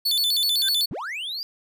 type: tone with vibrato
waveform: 45% pulse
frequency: 3942 Hz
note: B7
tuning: 4 cents flat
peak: -19 dBFS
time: 0.05-0.86 s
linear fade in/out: 10 ms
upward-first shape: square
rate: 7.9 Hz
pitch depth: 200 cents each way
type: tone with exponential growth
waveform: triangle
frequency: 1568 Hz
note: G6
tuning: in tune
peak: -24 dBFS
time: 0.58-0.69 s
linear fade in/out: 2 ms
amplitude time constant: 22 ms
type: linear sweep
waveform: triangle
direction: up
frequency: 88.8 to 4900 Hz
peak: -27 dBFS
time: 0.91-1.43 s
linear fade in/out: 0 ms
effects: none